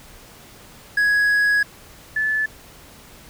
triangle / sine tone pair in turn, 1668 / 1736.4 Hz, G#6 / A6, +7 / -23 cents, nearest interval minor second, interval 70 cents, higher second, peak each -13 / -18 dBFS, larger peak first, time 0.97-1.63 / 2.16-2.46 s, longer first, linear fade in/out 5 ms, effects pink hiss -45 dBFS RMS until 3.29 s

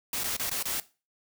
white noise with dropouts, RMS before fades -31 dBFS, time 0.13-0.8 s, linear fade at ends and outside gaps 2 ms, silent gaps 0.236-0.241 / 0.367-0.396 / 0.496-0.513 / 0.627-0.654 s, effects noise-tail reverb RT60 0.3 s tail -17 dB re dry

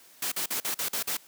white noise bursts, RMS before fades -30 dBFS, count 7, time 0.22-1.17 s, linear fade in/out 5 ms, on 98 ms, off 44 ms, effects white hiss -55 dBFS RMS until 1.27 s + high-pass 150 Hz 12 dB/octave

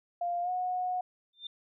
sine tone with pitch glide, 698.5 to 729.8 Hz, F5 to F#5, 0 to -24 cents, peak -29 dBFS, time 0.21-1.01 s, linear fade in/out 5 ms, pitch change +76 cents, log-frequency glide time 0.42-0.5 s
sine tone with exponential growth, 3589 Hz, A7, 34 cents sharp, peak -34 dBFS, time 1.33-1.47 s, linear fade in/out 5 ms, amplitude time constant 29 ms
effects none

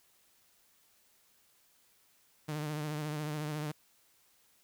sawtooth tone with vibrato, 151.1 Hz, D3, 50 cents sharp, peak -31 dBFS, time 2.48-3.72 s, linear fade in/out 10 ms, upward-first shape triangle, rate 14 Hz, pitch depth 55 cents each way, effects white hiss -68 dBFS RMS until 4.63 s

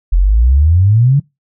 sine exponential sweep, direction up, 41.28 to 146.83 Hz, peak -6 dBFS, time 0.12-1.2 s, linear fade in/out 10 ms, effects noise-tail reverb RT60 0.2 s tail -23 dB re dry

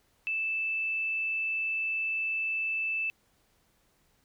sine tone, 2637 Hz, E7, in tune, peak -28 dBFS, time 0.27-3.1 s, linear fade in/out 0 ms, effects pink hiss -69 dBFS RMS until 4.24 s

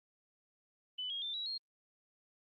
sine tone with pitch steps, 2998 / 3269 / 3565 / 3888 / 4240 Hz, F#7 / G#7 / A7 / B7 / C8, +22 / -28 / +22 / -28 / +22 cents, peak -37 dBFS, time 0.98-1.58 s, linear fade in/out 10 ms, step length 120 ms, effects Opus 24 kbps

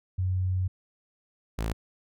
sine / sawtooth tone pair in turn, 92.5 / 55 Hz, F#2 / A1, 0 / 0 cents, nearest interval major sixth, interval 900 cents, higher first, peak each -24 dBFS, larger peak neither, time 0.18-0.68 / 1.58-1.73 s, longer first, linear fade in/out 10 ms, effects none

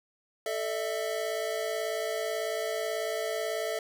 square chord, A suspended fourth, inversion none, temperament equal with one note detuned, 440 / 601.1 / 659.3 Hz, A4 / D5 / E5, 0 / +40 / 0 cents, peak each -35 / -37 / -34 dBFS, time 0.46-3.79 s, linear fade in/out 2 ms, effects none

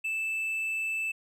triangle tone, 2637 Hz, E7, in tune, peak -27 dBFS, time 0.04-1.12 s, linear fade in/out 10 ms, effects none

